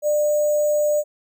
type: tone with sample-and-hold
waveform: sine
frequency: 597 Hz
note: D5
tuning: 28 cents sharp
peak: -16 dBFS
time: 0.02-1.04 s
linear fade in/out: 50 ms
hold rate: 7350 Hz
effects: none